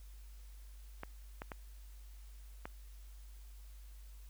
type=clicks; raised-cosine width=0.5 ms; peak=-27 dBFS; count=4; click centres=1.034 / 1.419 / 1.518 / 2.655 s; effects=added 50 Hz sine -50 dBFS peak until 4.29 s + white hiss -66 dBFS RMS until 4.29 s